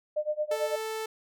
sine tone with tremolo, 605 Hz, D#5, 49 cents flat, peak -24 dBFS, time 0.16-0.76 s, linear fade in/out 10 ms, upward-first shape sine, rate 8.9 Hz, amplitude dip 95%
sawtooth tone, 440 Hz, A4, in tune, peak -28 dBFS, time 0.51-1.06 s, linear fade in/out 5 ms
effects none

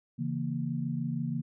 sine chord, A# diminished, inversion first, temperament equal, 138.59 / 164.81 / 233.1 Hz, C#3 / E3 / A#3, 0 / 0 / 0 cents, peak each -34 dBFS, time 0.18-1.42 s, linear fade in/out 20 ms, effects none

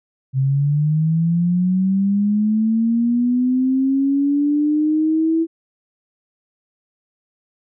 sine linear sweep, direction up, 130.81 to 329.6 Hz, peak -14 dBFS, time 0.33-5.47 s, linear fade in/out 50 ms, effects none

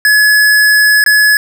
square tone with dropouts, 1699 Hz, G#6, 39 cents sharp, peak -6 dBFS, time 0.05-1.37 s, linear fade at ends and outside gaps 1 ms, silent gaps 1.04-1.062 s, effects none

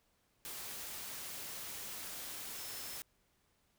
sine tone in noise, 5274 Hz, E8, in tune, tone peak -52 dBFS, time 2.58-2.97 s, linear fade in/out 0 ms, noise white, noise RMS -45 dBFS, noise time 0.45-3.02 s, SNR -10 dB, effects pink hiss -75 dBFS RMS until 3.78 s

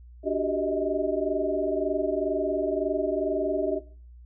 sine tone cluster, 292.4 / 368.9 / 392 / 616 / 638 Hz, D4 / F#4 / G4 / D#5 / D#5, -7 / -5 / 0 / -17 / +43 cents, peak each -30 dBFS, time 0.23-3.81 s, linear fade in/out 50 ms, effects noise-tail reverb RT60 0.4 s tail -17 dB re dry + added 60 Hz sine -45 dBFS peak until 4.25 s

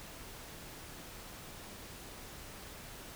silence, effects pink hiss -49 dBFS RMS until 3.15 s

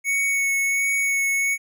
square tone with vibrato, 2217 Hz, C#7, in tune, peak -20 dBFS, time 0.04-1.58 s, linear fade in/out 50 ms, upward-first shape sine, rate 1.4 Hz, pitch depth 12 cents each way, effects none

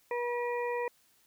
harmonic tone, 482.4 Hz, B4, 41 cents flat, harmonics 1 / 2 / 4 / 5, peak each -32 / -36 / -41 / -44 dBFS, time 0.11-0.88 s, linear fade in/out 2 ms, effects white hiss -67 dBFS RMS until 1.26 s

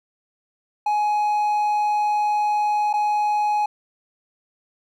triangle tone with dropouts, 838 Hz, G#5, 15 cents sharp, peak -16 dBFS, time 0.86-3.66 s, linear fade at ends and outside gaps 5 ms, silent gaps 2.93-2.937 s, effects none

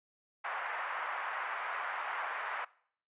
pink band-pass noise, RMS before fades -38 dBFS, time 0.44-2.65 s, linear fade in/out 10 ms, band 810 to 2000 Hz, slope 24 dB/octave, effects noise-tail reverb RT60 0.6 s tail -22 dB re dry + resampled to 8000 Hz

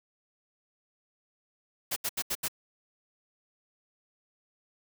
white noise bursts, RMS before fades -31 dBFS, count 5, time 1.91-2.483 s, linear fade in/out 10 ms, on 53 ms, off 77 ms, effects none

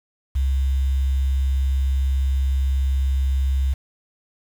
sine tone with quantisation, 66.9 Hz, C2, 39 cents sharp, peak -17 dBFS, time 0.35-3.74 s, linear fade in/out 10 ms, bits 7, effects none

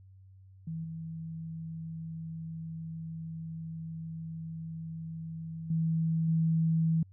sine tone with level steps, 162.3 Hz, E3, 27 cents flat, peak -34 / -37 / -26 / -24 dBFS, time 0.67-7.03 s, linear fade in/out 5 ms, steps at 0.84 / 5.7 / 6.28 s, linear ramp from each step 5 ms, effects added 95 Hz sine -52 dBFS peak until 7.12 s

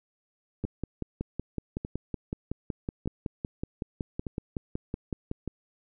two click trains, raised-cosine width 3 ms, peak -18 / -20 dBFS, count 26 / 5, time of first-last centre 0.65-5.314 / 0.64-5.477 s, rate 5.36 / 0.827 Hz, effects none

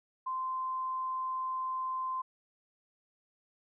sine tone, 1038 Hz, C6, 14 cents flat, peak -32 dBFS, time 0.26-2.22 s, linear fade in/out 10 ms, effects none

